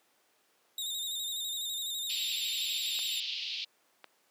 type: tone with vibrato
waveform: sawtooth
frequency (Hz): 3707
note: A#7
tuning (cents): -10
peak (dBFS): -31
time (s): 0.78-3.2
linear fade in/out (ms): 2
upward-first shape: square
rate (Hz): 12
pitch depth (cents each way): 45
type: band-pass noise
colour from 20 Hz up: pink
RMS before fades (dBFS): -37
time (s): 2.09-3.65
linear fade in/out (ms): 10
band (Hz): 2700 to 4700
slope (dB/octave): 48
type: clicks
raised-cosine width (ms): 0.3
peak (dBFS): -29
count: 2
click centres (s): 2.991 / 4.043
effects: pink hiss -69 dBFS RMS until 4.3 s + high-pass 400 Hz 12 dB/octave